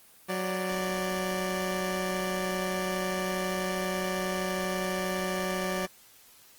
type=tone pair together; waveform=15% pulse; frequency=184.99 / 587.3 Hz; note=F#3 / D5; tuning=0 / 0 cents; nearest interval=octave + minor sixth; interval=2000 cents; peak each=-24 / -27 dBFS; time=0.28-5.87 s; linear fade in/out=20 ms; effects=white hiss -56 dBFS RMS until 6.58 s + Opus 24 kbps